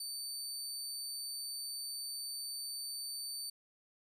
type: tone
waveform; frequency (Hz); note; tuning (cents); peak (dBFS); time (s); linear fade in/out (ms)
25% pulse; 4568; D8; -49; -35; 0-3.5; 5
effects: none